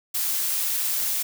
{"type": "noise with amplitude modulation", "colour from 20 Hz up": "blue", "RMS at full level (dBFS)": -24, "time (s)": [0.14, 1.23], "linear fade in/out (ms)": 10, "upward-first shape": "sine", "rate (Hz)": 173, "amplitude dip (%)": 25, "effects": []}